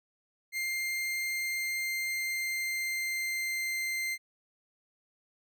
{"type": "tone with pitch glide", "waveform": "40% pulse", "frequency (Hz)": [2104, 2088], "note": ["C7", "C7"], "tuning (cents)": [9, -4], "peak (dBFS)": -30, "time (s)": [0.52, 4.18], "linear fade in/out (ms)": 50, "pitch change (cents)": -13, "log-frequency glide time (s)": [1.3, 3.84], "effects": []}